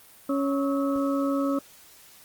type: harmonic tone with a mistuned harmonic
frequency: 277.2 Hz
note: C#4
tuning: in tune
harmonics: 1 / 2 / 4 / 5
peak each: -24 / -29 / -37 / -34 dBFS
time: 0.29-1.59 s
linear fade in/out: 5 ms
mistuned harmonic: 5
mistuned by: -120 cents
effects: white hiss -52 dBFS RMS until 2.24 s + Opus 32 kbps